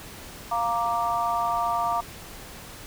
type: chord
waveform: sine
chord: Bb major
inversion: second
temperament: equal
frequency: 698.5 / 932.3 / 1174.7 Hz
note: F5 / Bb5 / D6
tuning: 0 / 0 / 0 cents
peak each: -27 dBFS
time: 0.51-2.01 s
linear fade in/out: 10 ms
effects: pink hiss -42 dBFS RMS until 2.86 s